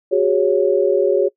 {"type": "chord", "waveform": "sine", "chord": "F# suspended second", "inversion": "none", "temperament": "equal with one note detuned", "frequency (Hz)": [370, 410.3, 554.4], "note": ["F#4", "G#4", "C#5"], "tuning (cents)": [0, -21, 0], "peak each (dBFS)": -17, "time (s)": [0.11, 1.29], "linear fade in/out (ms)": 20, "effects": ["noise-tail reverb RT60 0.1 s tail -23 dB re dry"]}